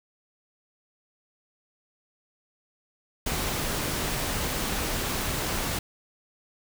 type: noise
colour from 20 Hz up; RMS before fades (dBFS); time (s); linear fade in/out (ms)
pink; -29; 3.26-5.79; 5
effects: none